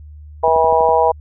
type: harmonic tone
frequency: 161.7 Hz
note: E3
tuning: 33 cents flat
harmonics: 3 / 4 / 5 / 6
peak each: -16 / -16 / -16 / -16 dBFS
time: 0.43-1.12 s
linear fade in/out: 10 ms
type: click train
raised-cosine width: 2 ms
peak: -19 dBFS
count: 6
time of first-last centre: 0.48-0.89 s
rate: 12.2 Hz
effects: added 75 Hz sine -34 dBFS peak until 1.2 s